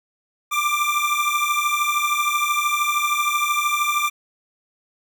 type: beating tone pair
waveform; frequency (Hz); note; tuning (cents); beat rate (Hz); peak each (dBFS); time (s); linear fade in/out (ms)
25% pulse; 1177 / 1190; D6 / D6; +3 / +22; 13; -18; 0.51-4.1; 20
effects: 9-bit